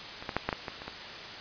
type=clicks; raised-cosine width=0.5 ms; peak=-25 / -17 / -11 / -12 / -14 / -20 / -26 / -22 dBFS; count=8; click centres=0.225 / 0.292 / 0.366 / 0.49 / 0.528 / 0.682 / 0.819 / 0.88 s; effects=white hiss -41 dBFS RMS until 1.4 s + resampled to 11025 Hz